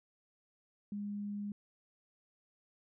sine tone, 204.7 Hz, G#3, 25 cents flat, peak -37 dBFS, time 0.92-1.52 s, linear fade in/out 2 ms, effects none

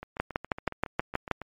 two click trains, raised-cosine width 0.5 ms, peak -10 / -23 dBFS, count 8 / 11, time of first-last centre 0.2-1.313 / 0.03-1.417 s, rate 6.29 / 7.21 Hz, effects MP3 64 kbps

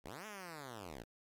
5% pulse linear two-way sweep, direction up then down, 50.4 to 220 to 50.4 Hz, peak -35 dBFS, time 0.04-1.04 s, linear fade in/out 10 ms, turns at 0.26 s, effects MP3 96 kbps

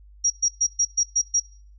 sine tone bursts, 5690 Hz, F8, 31 cents sharp, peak -17 dBFS, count 7, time 0.24-1.401 s, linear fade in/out 10 ms, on 63 ms, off 120 ms, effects noise-tail reverb RT60 0.5 s tail -22 dB re dry + added 50 Hz sine -46 dBFS peak until 1.78 s

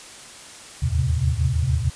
sine tone cluster, 76 / 82.5 / 110.8 / 128 / 132.6 Hz, D#2 / E2 / A2 / C3 / C3, -40 / +2 / +13 / -38 / +23 cents, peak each -24 / -23 / -26 / -26 / -26 dBFS, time 0.82-1.9 s, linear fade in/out 10 ms, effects white hiss -41 dBFS RMS until 1.95 s + resampled to 22050 Hz

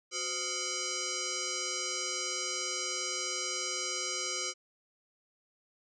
sine tone with frequency modulation, 367.4 Hz, F#4, 12 cents flat, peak -32 dBFS, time 0.11-4.54 s, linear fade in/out 50 ms, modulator 883 Hz, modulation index 7.8, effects none

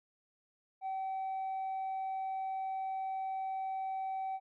triangle tone with tanh clipping, 766 Hz, G5, 40 cents flat, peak -35 dBFS, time 0.81-4.4 s, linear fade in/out 50 ms, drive 6 dB, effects none

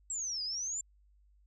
sine exponential two-way sweep, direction down then up, 7770 to 4823 to 7370 Hz, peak -34 dBFS, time 0.1-0.81 s, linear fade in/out 2 ms, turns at 0.43 s, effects added 50 Hz sine -62 dBFS peak until 1.46 s

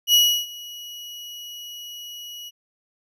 35% pulse tone with ADSR envelope, 2915 Hz, F#7, 26 cents flat, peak -10 dBFS, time 0.07-2.51 s, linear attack 69 ms, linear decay 320 ms, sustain -23 dB, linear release 32 ms, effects none

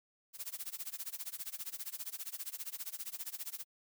blue noise with tremolo, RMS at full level -40 dBFS, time 0.33-3.65 s, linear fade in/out 50 ms, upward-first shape sine, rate 15 Hz, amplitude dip 95%, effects none

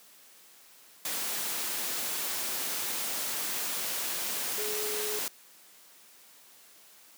sine tone in noise, 422.8 Hz, G#4, 31 cents sharp, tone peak -35 dBFS, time 4.58-5.19 s, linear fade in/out 2 ms, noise white, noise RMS -33 dBFS, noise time 1.05-5.28 s, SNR -5 dB, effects white hiss -56 dBFS RMS until 7.17 s + high-pass 200 Hz 12 dB/octave

